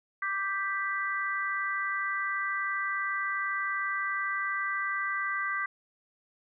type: chord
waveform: sine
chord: G major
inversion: second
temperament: equal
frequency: 1174.7 / 1568 / 1975.5 Hz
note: D6 / G6 / B6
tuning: 0 / 0 / 0 cents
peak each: -33 dBFS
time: 0.22-5.66 s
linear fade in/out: 5 ms
effects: none